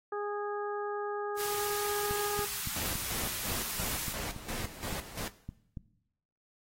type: harmonic tone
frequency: 412.1 Hz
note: G#4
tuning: 13 cents flat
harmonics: 1 / 2 / 3 / 4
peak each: -35 / -40 / -40 / -46 dBFS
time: 0.12-2.45 s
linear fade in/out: 5 ms
type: band-stop noise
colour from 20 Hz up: white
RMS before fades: -37 dBFS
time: 1.36-4.16 s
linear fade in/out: 50 ms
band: 180 to 890 Hz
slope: 24 dB/octave
type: click train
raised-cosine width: 5 ms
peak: -27 dBFS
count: 14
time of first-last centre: 2.11-5.772 s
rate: 3.55 Hz
type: noise with tremolo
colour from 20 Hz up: pink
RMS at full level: -38 dBFS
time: 2.76-5.28 s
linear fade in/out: 2 ms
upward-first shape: square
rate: 2.9 Hz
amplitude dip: 70%
effects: noise-tail reverb RT60 0.8 s tail -17 dB re dry + AAC 48 kbps